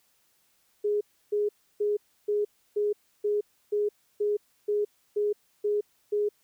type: tone bursts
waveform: sine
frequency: 415.3 Hz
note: G#4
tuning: in tune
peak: -23 dBFS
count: 12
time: 0.84-6.29 s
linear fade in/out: 10 ms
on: 170 ms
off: 310 ms
effects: white hiss -68 dBFS RMS until 6.43 s